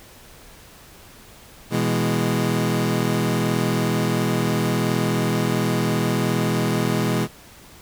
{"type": "chord", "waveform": "25% pulse", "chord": "E major", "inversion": "second", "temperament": "equal", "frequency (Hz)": [123.47, 164.81, 207.7], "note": ["B2", "E3", "G#3"], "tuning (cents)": [0, 0, 0], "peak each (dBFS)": -20, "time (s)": [1.7, 7.28], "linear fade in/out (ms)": 50, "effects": ["pink hiss -46 dBFS RMS until 7.81 s"]}